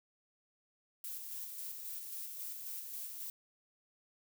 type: noise with tremolo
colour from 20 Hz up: violet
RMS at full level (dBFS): -43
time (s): 1.04-3.3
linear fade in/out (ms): 2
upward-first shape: square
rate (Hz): 3.7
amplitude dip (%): 30
effects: none